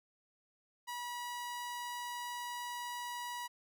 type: tone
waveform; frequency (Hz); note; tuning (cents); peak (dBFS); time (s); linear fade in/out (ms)
sawtooth; 969; B5; -33; -36; 0.87-3.48; 20
effects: none